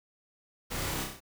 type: noise with echo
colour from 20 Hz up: pink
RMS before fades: -36 dBFS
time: 0.7-1.05 s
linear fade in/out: 20 ms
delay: 31 ms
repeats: 5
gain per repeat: -3 dB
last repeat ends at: 1.205 s
effects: none